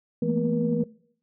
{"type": "tone cluster", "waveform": "sine", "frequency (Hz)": [165.4, 216.5, 229.9, 242, 479.4], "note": ["E3", "A3", "A#3", "B3", "A#4"], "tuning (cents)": [6, -28, -24, -35, 48], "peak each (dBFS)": -28, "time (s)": [0.22, 0.84], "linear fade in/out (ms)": 5, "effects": ["noise-tail reverb RT60 0.6 s tail -21 dB re dry", "tanh soft clip ceiling -10 dBFS"]}